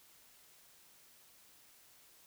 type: silence
effects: white hiss -63 dBFS RMS until 2.26 s